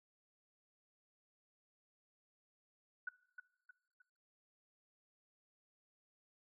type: tone with echo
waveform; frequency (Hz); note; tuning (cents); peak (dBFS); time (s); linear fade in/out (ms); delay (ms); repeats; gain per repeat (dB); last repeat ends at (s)
sine; 1480; F#6; 0; -38; 3.07-3.09; 5; 310; 3; -8; 4.02
effects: noise-tail reverb RT60 0.7 s tail -20 dB re dry